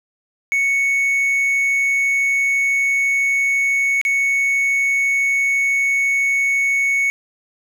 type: tone with dropouts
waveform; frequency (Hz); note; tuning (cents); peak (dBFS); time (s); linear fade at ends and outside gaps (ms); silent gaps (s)
triangle; 2217; C#7; 0; -13; 0.52-7.1; 0; 4.014-4.051
effects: none